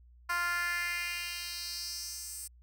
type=tone with high-pass filter sweep; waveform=10% pulse; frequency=348.5 Hz; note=F4; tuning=4 cents flat; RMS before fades=-36 dBFS; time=0.29-2.48 s; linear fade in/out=10 ms; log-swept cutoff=1200 to 8600 Hz; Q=2.6; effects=added 60 Hz sine -55 dBFS peak until 2.62 s